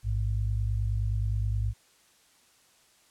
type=tone pair together; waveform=sine; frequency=55.78 / 105.3 Hz; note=A1 / G#2; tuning=+24 / +24 cents; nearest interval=major seventh; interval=1100 cents; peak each=-28 dBFS; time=0.03-1.74 s; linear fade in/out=50 ms; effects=white hiss -62 dBFS RMS until 3.1 s + low-pass 10000 Hz 12 dB/octave